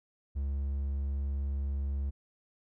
triangle tone, 69.4 Hz, C#2, 3 cents sharp, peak -28 dBFS, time 0.35-2.11 s, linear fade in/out 20 ms, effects none

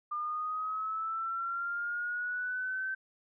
sine linear sweep, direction up, 1200 to 1548 Hz, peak -32 dBFS, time 0.11-2.95 s, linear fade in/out 10 ms, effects none

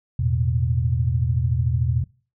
sine chord, E suspended fourth, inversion none, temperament equal with one note detuned, 83.03 / 110 / 123.47 Hz, E2 / A2 / B2, +13 / 0 / 0 cents, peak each -23 / -25 / -21 dBFS, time 0.19-2.04 s, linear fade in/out 5 ms, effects noise-tail reverb RT60 0.4 s tail -24 dB re dry

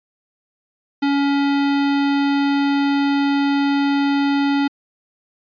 square tone, 281.3 Hz, C#4, 26 cents sharp, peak -16 dBFS, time 1.02-4.68 s, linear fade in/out 10 ms, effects resampled to 11025 Hz

